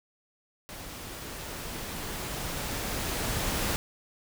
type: noise with level ramp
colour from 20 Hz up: pink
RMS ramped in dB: -42 to -29 dBFS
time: 0.69-3.76 s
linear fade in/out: 0 ms
effects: none